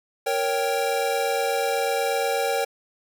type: chord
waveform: square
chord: G diminished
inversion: first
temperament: equal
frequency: 466.2 / 554.4 / 784 Hz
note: Bb4 / Db5 / G5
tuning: 0 / 0 / 0 cents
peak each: -27 / -27 / -27 dBFS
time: 0.26-2.65 s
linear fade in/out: 10 ms
effects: none

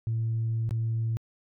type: tone with dropouts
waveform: sine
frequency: 113.3 Hz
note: A#2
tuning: 49 cents flat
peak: -24 dBFS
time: 0.07-1.17 s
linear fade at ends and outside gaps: 0 ms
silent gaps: 0.692-0.709 s
effects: tanh soft clip ceiling -22 dBFS

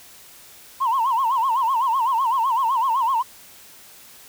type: tone with vibrato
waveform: sine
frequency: 987.8 Hz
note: B5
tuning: in tune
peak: -16 dBFS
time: 0.8-3.23 s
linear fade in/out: 20 ms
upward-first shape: sine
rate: 7.9 Hz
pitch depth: 180 cents each way
effects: tanh soft clip ceiling -14 dBFS + white hiss -46 dBFS RMS until 4.28 s

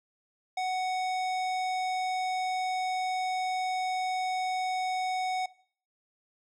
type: tone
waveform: square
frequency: 743 Hz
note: F#5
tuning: 7 cents sharp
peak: -29 dBFS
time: 0.57-5.46 s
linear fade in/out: 5 ms
effects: noise-tail reverb RT60 0.5 s tail -20 dB re dry + low-pass 6000 Hz 12 dB/octave

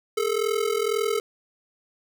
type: ring-modulated tone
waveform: square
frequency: 434 Hz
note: A4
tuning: 24 cents flat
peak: -20 dBFS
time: 0.17-1.2 s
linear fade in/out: 2 ms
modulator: 21 Hz
effects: none

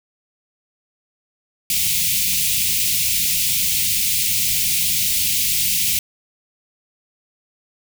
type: band-stop noise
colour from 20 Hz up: white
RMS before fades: -19 dBFS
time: 1.7-5.99 s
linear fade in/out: 2 ms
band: 210 to 2200 Hz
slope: 48 dB/octave
effects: none

